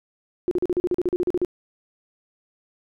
sine tone bursts, 357.3 Hz, F4, 40 cents sharp, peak -18 dBFS, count 14, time 0.48-1.448 s, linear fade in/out 0 ms, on 32 ms, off 40 ms, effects none

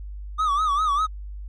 triangle tone with vibrato, 1200 Hz, D6, 37 cents sharp, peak -17 dBFS, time 0.38-1.07 s, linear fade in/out 20 ms, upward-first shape sine, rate 5 Hz, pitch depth 120 cents each way, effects added 50 Hz sine -32 dBFS peak until 1.48 s + MP3 48 kbps

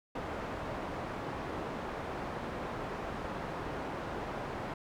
white low-pass noise, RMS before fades -39 dBFS, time 0.15-4.74 s, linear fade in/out 5 ms, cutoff 930 Hz, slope 12 dB/octave, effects none

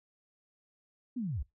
sine linear sweep, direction down, 263.9 to 48.84 Hz, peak -32 dBFS, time 1.16-1.43 s, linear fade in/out 10 ms, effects noise-tail reverb RT60 0.2 s tail -23 dB re dry

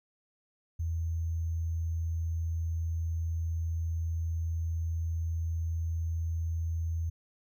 sine tone with sample-and-hold, 82.41 Hz, E2, in tune, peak -29 dBFS, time 0.79-7.1 s, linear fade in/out 10 ms, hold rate 6300 Hz, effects none

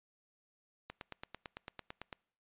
click train, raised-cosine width 0.3 ms, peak -27 dBFS, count 12, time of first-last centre 0.9-2.128 s, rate 8.96 Hz, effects noise-tail reverb RT60 0.6 s tail -25 dB re dry + resampled to 8000 Hz

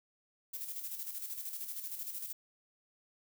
violet noise with tremolo, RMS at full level -40 dBFS, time 0.53-2.33 s, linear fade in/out 10 ms, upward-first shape square, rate 13 Hz, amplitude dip 50%, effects none

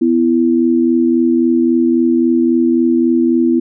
sine tone pair together, 250 / 333.7 Hz, B3 / E4, +21 / +21 cents, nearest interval perfect fourth, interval 500 cents, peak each -12 dBFS, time 0.01-3.6 s, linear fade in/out 10 ms, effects none

